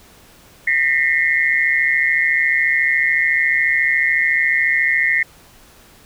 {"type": "tone cluster", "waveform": "sine", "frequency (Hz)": [1821, 1988, 2122], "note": ["A#6", "B6", "C7"], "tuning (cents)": [-41, 11, 24], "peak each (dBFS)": -18, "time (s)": [0.67, 5.23], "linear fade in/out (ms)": 5, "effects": ["pink hiss -47 dBFS RMS until 6.05 s"]}